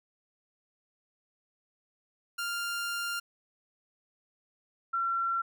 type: tone pair in turn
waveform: sawtooth / sine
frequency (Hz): 1396.9 / 1360.3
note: F6 / F6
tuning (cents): 0 / -46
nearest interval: unison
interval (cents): 46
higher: first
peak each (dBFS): -28 / -27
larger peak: second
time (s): 2.38-3.2 / 4.93-5.42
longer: first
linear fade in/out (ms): 10
effects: none